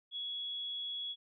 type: tone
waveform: sine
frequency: 3358 Hz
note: G#7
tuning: 18 cents sharp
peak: -37 dBFS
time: 0.11-1.16 s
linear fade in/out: 50 ms
effects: none